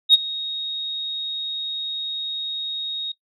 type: tone with ADSR envelope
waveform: sine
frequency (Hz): 3750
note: A#7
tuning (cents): +10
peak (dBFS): -5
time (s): 0.09-3.12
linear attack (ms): 48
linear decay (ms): 25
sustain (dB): -20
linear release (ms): 6
effects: noise-tail reverb RT60 0.1 s tail -19 dB re dry + tanh soft clip ceiling -4 dBFS